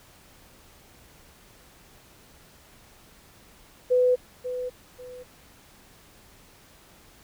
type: tone with echo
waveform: sine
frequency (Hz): 500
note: B4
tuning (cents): +21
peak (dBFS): -17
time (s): 3.9-4.16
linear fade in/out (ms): 20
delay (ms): 540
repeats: 2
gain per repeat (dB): -11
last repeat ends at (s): 5.24
effects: pink hiss -54 dBFS RMS until 7.23 s